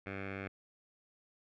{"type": "tone with low-pass filter", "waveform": "10% pulse", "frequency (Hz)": 97.5, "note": "G2", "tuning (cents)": -9, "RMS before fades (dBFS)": -42, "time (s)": [0.06, 0.48], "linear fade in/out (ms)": 5, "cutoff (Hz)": 2100, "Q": 5.1, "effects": []}